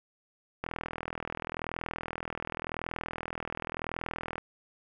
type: click train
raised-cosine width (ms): 0.5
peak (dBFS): -19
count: 154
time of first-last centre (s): 0.64-4.381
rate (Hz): 40.9
effects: none